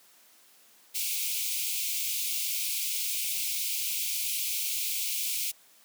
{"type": "high-pass noise", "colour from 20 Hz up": "white", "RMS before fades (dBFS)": -31, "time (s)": [0.94, 5.52], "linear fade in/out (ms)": 20, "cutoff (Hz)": 2200, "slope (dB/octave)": 96, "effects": ["white hiss -59 dBFS RMS until 5.84 s", "high-pass 200 Hz 12 dB/octave"]}